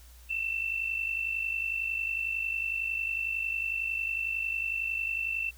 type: tone pair together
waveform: sine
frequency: 2637 / 2688 Hz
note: E7 / E7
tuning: 0 / +33 cents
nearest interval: unison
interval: 33 cents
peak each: -35 / -30 dBFS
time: 0.29-5.51 s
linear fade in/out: 20 ms
effects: added 60 Hz sine -50 dBFS peak until 5.57 s + white hiss -58 dBFS RMS until 5.57 s